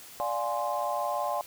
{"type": "chord", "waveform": "sine", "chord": "D half-diminished seventh", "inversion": "none", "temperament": "equal with one note detuned", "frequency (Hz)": [587.3, 704.9, 830.6, 1046.5], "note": ["D5", "F5", "Ab5", "C6"], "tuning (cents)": [0, 16, 0, 0], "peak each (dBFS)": -33, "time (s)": [0.2, 1.41], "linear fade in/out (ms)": 0, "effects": ["white hiss -48 dBFS RMS until 1.46 s"]}